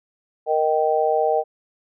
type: chord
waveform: sine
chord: Eb major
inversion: second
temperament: just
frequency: 466.7 / 622.3 / 777.8 Hz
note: Bb4 / Eb5 / G5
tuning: +2 / 0 / -14 cents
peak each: -21 dBFS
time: 0.46-1.44 s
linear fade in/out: 50 ms
effects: none